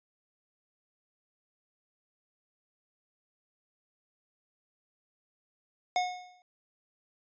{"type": "tone with exponential decay", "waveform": "square", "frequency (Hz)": 726, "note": "F#5", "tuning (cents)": -33, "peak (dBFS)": -24, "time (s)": [5.96, 6.42], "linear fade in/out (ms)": 1, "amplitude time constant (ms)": 100, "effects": ["resampled to 16000 Hz"]}